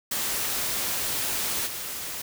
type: noise with level steps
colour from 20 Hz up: white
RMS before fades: -28 / -34 dBFS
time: 0.11-2.22 s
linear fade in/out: 5 ms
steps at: 1.66 s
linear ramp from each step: 20 ms
effects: none